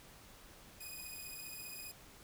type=beating tone pair; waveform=5% pulse; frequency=2483 / 2498 Hz; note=D#7 / D#7; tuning=-4 / +6 cents; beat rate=15 Hz; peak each=-39 / -39 dBFS; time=0.8-1.92 s; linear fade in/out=10 ms; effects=pink hiss -58 dBFS RMS until 2.23 s